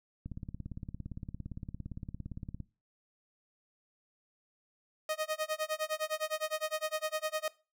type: click train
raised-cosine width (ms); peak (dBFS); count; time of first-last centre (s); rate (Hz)
5; -28; 42; 0.26-2.603; 17.5
type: tone with tremolo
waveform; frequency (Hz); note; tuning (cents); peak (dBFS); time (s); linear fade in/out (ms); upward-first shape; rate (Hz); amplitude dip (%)
sawtooth; 622.3; D#5; 0; -26; 5.09-7.48; 2; sine; 9.8; 100
effects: noise-tail reverb RT60 0.3 s tail -20 dB re dry